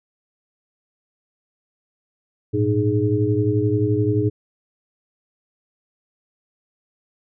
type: tone cluster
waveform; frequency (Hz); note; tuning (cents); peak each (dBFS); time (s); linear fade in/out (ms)
sine; 105 / 116.5 / 306.9 / 417.3; G#2 / A#2 / D#4 / G#4; +19 / -1 / -24 / +8; -22; 2.53-4.3; 20
effects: none